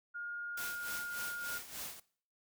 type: tone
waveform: sine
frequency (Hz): 1422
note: F6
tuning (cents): +31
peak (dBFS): -39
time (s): 0.14-1.59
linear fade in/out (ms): 20
type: noise with tremolo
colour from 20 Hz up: white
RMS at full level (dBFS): -42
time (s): 0.57-2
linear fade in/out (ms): 5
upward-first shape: sine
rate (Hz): 3.4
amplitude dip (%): 70
effects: noise-tail reverb RT60 0.5 s tail -20 dB re dry